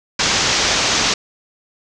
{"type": "low-pass noise", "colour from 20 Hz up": "white", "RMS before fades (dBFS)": -17, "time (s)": [0.19, 1.14], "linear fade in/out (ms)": 5, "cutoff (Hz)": 6600, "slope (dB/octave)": 48, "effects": []}